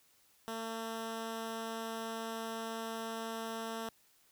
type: tone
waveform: 10% pulse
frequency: 225.5 Hz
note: A3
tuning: 43 cents sharp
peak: -30 dBFS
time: 0.48-3.89 s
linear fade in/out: 0 ms
effects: white hiss -68 dBFS RMS until 4.31 s